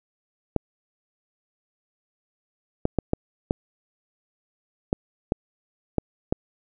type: clicks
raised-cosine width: 2 ms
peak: -7 dBFS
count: 9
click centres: 0.563 / 2.854 / 2.987 / 3.134 / 3.509 / 4.929 / 5.321 / 5.983 / 6.325 s
effects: none